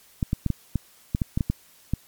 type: clicks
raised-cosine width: 5 ms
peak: -10 dBFS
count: 11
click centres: 0.228 / 0.331 / 0.463 / 0.503 / 0.757 / 1.149 / 1.218 / 1.375 / 1.408 / 1.5 / 1.936 s
effects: white hiss -55 dBFS RMS until 2.07 s + MP3 96 kbps